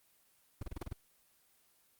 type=noise bursts; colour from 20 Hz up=brown; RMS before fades=-39 dBFS; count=7; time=0.61-0.93 s; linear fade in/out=5 ms; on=20 ms; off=30 ms; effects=white hiss -70 dBFS RMS until 1.99 s + Opus 24 kbps